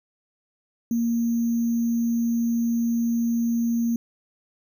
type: tone with sample-and-hold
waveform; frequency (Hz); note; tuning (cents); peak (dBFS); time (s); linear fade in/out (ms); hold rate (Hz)
sine; 233.1; A#3; 0; -20; 0.91-3.96; 2; 6300
effects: none